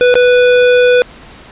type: tone with dropouts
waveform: square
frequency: 493.9 Hz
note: B4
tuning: in tune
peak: -6 dBFS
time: 0.01-1.02 s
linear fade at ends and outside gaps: 0 ms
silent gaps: 0.141-0.154 s
effects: pink hiss -36 dBFS RMS until 1.51 s + resampled to 8000 Hz